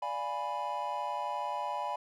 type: chord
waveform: triangle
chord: D diminished seventh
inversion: none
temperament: equal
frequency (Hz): 587.3 / 698.5 / 830.6 / 987.8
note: D5 / F5 / Ab5 / Cb6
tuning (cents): 0 / 0 / 0 / 0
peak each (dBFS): -39 / -40 / -35 / -34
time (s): 0.02-1.96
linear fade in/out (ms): 5
effects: none